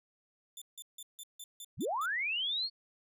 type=tone bursts; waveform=15% pulse; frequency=3539 Hz; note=A7; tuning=9 cents sharp; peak=-37 dBFS; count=8; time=0.57-2.058 s; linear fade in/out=2 ms; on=46 ms; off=160 ms
type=linear sweep; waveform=sine; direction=up; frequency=55.6 to 4435 Hz; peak=-31 dBFS; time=1.77-2.7 s; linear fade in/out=50 ms
effects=none

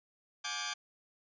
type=tone cluster; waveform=10% pulse; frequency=721 / 839 / 1172 / 1588 Hz; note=F#5 / G#5 / D6 / G6; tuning=-45 / +17 / -4 / +22 cents; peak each=-38 / -35 / -31 / -30 dBFS; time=0.44-0.74 s; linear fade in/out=10 ms; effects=resampled to 16000 Hz

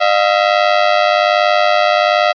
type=ring-modulated tone; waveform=sawtooth; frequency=657 Hz; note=E5; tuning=6 cents flat; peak=-3 dBFS; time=0-2.33 s; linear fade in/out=20 ms; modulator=50.6 Hz; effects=resampled to 11025 Hz

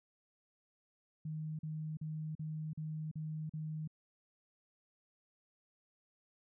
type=tone bursts; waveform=sine; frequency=155.56 Hz; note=D#3; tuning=in tune; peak=-38 dBFS; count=7; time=1.25-3.876 s; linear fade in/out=5 ms; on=340 ms; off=41 ms; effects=none

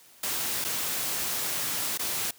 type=noise with dropouts; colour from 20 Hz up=white; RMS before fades=-30 dBFS; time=0.23-2.31 s; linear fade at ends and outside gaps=5 ms; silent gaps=0.643-0.647 / 1.976-1.993 s; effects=white hiss -55 dBFS RMS until 2.38 s + high-pass 80 Hz 12 dB/octave

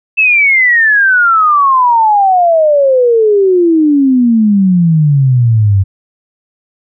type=exponential sweep; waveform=sine; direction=down; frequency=2650 to 94.4 Hz; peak=-5 dBFS; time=0.17-5.84 s; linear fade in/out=20 ms; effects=none

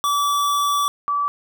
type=tone pair in turn; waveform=square / sine; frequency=1153 / 1153 Hz; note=D6 / D6; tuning=-32 / -32 cents; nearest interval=unison; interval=0 cents; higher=neither; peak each=-18 dBFS; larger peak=neither; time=0.04-0.88 / 1.08-1.28 s; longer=first; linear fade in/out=0 ms; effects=none

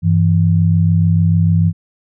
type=tone pair together; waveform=sine; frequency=98 / 164.81 Hz; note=G2 / E3; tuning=0 / 0 cents; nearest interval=major sixth; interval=900 cents; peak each=-12 dBFS; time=0.02-1.73 s; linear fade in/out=50 ms; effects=none

